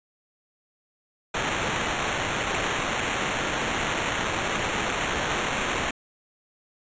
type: noise with sample-and-hold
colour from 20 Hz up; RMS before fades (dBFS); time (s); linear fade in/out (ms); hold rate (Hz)
violet; -27; 1.34-5.91; 5; 4900
effects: resampled to 16000 Hz